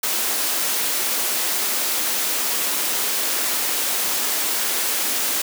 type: high-pass noise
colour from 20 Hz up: white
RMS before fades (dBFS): -22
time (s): 0.03-5.42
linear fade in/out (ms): 5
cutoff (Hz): 230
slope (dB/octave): 24
effects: none